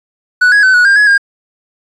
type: tone with pitch steps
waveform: triangle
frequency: 1480 / 1664 / 1521 / 1465 / 1602 / 1684 / 1615 Hz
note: F#6 / G#6 / F#6 / F#6 / G6 / G#6 / G#6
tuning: 0 / +3 / +47 / -18 / +37 / +24 / -49 cents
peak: -3 dBFS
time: 0.41-1.18 s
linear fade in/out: 10 ms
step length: 110 ms
effects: resampled to 22050 Hz + 7-bit